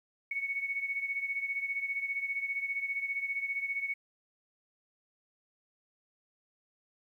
sine beating tone pair, 2217 / 2232 Hz, C#7 / C#7, 0 / +11 cents, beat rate 15 Hz, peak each -33 / -38 dBFS, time 0.31-3.94 s, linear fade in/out 5 ms, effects 11-bit

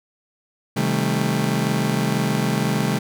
35% pulse chord, A half-diminished seventh, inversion first, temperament just, 132 / 158.4 / 198 / 220 Hz, C3 / Eb3 / G3 / A3, +16 / +31 / +18 / 0 cents, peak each -23 dBFS, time 0.76-2.99 s, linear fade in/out 10 ms, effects none

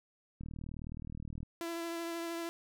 click train, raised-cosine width 5 ms, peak -31 dBFS, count 41, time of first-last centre 0.41-1.43 s, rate 39.2 Hz
sawtooth tone with vibrato, 335.9 Hz, E4, 33 cents sharp, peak -33 dBFS, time 1.61-2.49 s, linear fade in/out 0 ms, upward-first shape triangle, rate 13 Hz, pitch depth 18 cents each way
effects none

